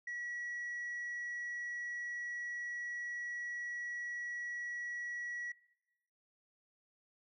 sine tone, 1929 Hz, B6, 41 cents flat, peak -37 dBFS, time 0.07-5.52 s, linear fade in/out 5 ms, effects noise-tail reverb RT60 0.9 s tail -20 dB re dry + tanh soft clip ceiling -37 dBFS

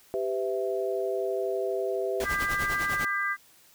sine chord, E minor, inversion first, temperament equal with one note detuned, 392 / 504 / 659.3 Hz, G4 / B4 / E5, 0 / +35 / 0 cents, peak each -29 / -32 / -32 dBFS, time 0.14-2.24 s, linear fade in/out 0 ms
pink noise with tremolo, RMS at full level -33 dBFS, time 2.2-3.05 s, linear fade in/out 2 ms, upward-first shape sine, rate 10 Hz, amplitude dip 75%
harmonic tone, 399.1 Hz, G4, 31 cents sharp, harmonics 3 / 4 / 5, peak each -31 / -29 / -31 dBFS, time 2.23-3.37 s, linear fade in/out 50 ms
effects white hiss -58 dBFS RMS until 3.74 s

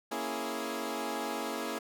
15% pulse chord, A# half-diminished seventh, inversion none, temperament equal, 233.1 / 277.2 / 329.6 / 415.3 Hz, A#3 / C#4 / E4 / G#4, 0 / 0 / 0 / 0 cents, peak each -33 dBFS, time 0.11-1.79 s, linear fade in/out 10 ms, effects none

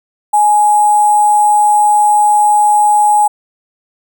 sine tone with sample-and-hold, 837 Hz, G#5, 13 cents sharp, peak -6 dBFS, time 0.33-3.28 s, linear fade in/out 10 ms, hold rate 8820 Hz, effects none

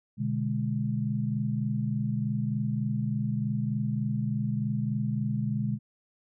sine chord, G# diminished, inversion first, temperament equal, 123.47 / 146.83 / 207.7 Hz, B2 / D3 / G#3, 0 / 0 / 0 cents, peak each -30 / -32 / -30 dBFS, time 0.17-5.79 s, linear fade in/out 50 ms, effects none

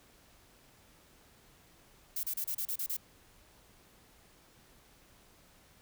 violet noise bursts, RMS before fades -35 dBFS, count 8, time 2.16-2.968 s, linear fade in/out 5 ms, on 73 ms, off 32 ms, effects pink hiss -62 dBFS RMS until 5.81 s

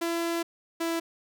sawtooth tone pair in turn, 336.8 / 332.2 Hz, E4 / E4, +37 / +13 cents, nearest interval unison, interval 24 cents, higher first, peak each -23 dBFS, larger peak neither, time 0.01-0.43 / 0.8-1 s, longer first, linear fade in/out 10 ms, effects none

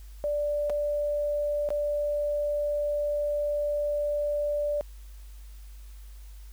sine tone with dropouts, 587 Hz, D5, 1 cent flat, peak -25 dBFS, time 0.24-4.81 s, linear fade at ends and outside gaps 0 ms, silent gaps 0.697-0.701 / 1.689-1.704 s, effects added 50 Hz sine -42 dBFS peak until 6.52 s + white hiss -59 dBFS RMS until 6.52 s

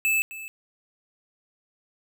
square tone with echo, 2622 Hz, E7, 10 cents flat, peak -21 dBFS, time 0.05-0.22 s, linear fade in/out 0 ms, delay 260 ms, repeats 1, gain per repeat -15 dB, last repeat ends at 0.48 s, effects none

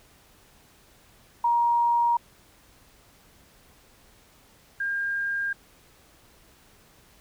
sine tone pair in turn, 945 / 1607.7 Hz, A#5 / G6, +23 / +43 cents, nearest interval major sixth, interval 920 cents, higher second, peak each -19 / -25 dBFS, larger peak first, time 1.44-2.17 / 4.8-5.53 s, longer neither, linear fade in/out 5 ms, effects pink hiss -57 dBFS RMS until 7.2 s

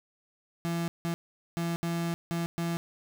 35% pulse tone bursts at uneven times, 168.8 Hz, E3, 41 cents sharp, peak -27 dBFS, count 6, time 0.65-0.88 / 1.05-1.14 / 1.57-1.76 / 1.83-2.14 / 2.31-2.46 / 2.58-2.77 s, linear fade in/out 0 ms, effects none

